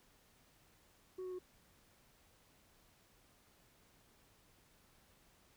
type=tone with pitch steps; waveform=sine; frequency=371.2 / 368 / 364.8 Hz; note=F#4 / F#4 / F#4; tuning=+6 / -9 / -24 cents; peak=-39 dBFS; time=1.18-1.39 s; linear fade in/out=10 ms; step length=70 ms; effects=tanh soft clip ceiling -41 dBFS + pink hiss -69 dBFS RMS until 5.56 s